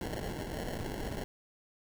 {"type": "noise with sample-and-hold", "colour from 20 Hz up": "pink", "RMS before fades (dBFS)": -38, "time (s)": [0.01, 1.24], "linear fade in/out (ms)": 0, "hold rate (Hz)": 1225, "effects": []}